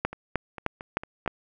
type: two click trains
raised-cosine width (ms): 0.5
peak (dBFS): -9 / -22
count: 5 / 6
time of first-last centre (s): 0.05-1.277 / 0.13-1.261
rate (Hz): 3.26 / 4.42
effects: none